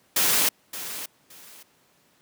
white noise with echo, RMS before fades -21 dBFS, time 0.16-0.49 s, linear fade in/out 5 ms, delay 570 ms, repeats 2, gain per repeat -13 dB, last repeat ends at 1.63 s, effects pink hiss -62 dBFS RMS until 2.21 s + high-pass 150 Hz 12 dB/octave

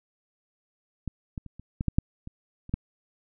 clicks, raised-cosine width 5 ms, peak -19 / -21 / -30 / -30 / -16 / -12 / -8 / -26 / -30 / -13 dBFS, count 10, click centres 1.077 / 1.378 / 1.463 / 1.596 / 1.809 / 1.883 / 1.985 / 2.274 / 2.694 / 2.74 s, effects none

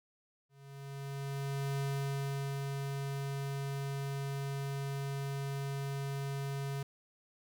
square tone with ADSR envelope, 138.59 Hz, C#3, in tune, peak -33 dBFS, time 0.49-6.83 s, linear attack 1300 ms, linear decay 800 ms, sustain -3 dB, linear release 5 ms, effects none

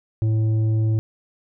sine tone with tanh clipping, 109.9 Hz, A2, 2 cents flat, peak -18 dBFS, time 0.22-0.99 s, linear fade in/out 0 ms, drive 7 dB, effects none

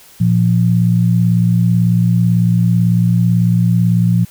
sine tone pair together, 116.54 / 174.61 Hz, A#2 / F3, 0 / 0 cents, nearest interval perfect fifth, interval 700 cents, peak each -12 dBFS, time 0.2-4.25 s, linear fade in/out 10 ms, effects white hiss -43 dBFS RMS until 4.3 s

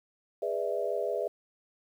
sine chord, E dominant seventh, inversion first, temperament just, 412 / 494.4 / 593.3 / 659.3 Hz, G#4 / B4 / D5 / E5, -14 / +2 / +18 / 0 cents, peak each -34 dBFS, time 0.42-1.28 s, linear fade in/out 5 ms, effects 10-bit

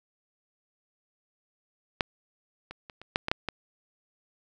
clicks, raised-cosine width 0.3 ms, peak -8 / -24 / -27 / -29 / -8 / -13 / -7 / -14 dBFS, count 8, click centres 2.008 / 2.71 / 2.898 / 3.016 / 3.159 / 3.284 / 3.315 / 3.487 s, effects none

